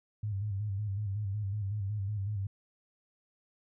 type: tone with vibrato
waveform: sine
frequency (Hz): 101.7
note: G#2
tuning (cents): -36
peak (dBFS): -31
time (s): 0.23-2.47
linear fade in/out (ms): 5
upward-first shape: square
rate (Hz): 5.4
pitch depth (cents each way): 71
effects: none